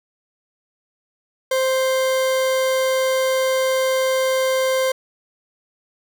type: tone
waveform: 40% pulse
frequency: 523.3 Hz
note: C5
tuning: in tune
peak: -16 dBFS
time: 1.51-4.92 s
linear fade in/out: 5 ms
effects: none